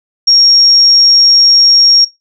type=tone; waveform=sine; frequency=5570 Hz; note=F8; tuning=5 cents flat; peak=-3 dBFS; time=0.27-2.05 s; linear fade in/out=10 ms; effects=noise-tail reverb RT60 0.2 s tail -21 dB re dry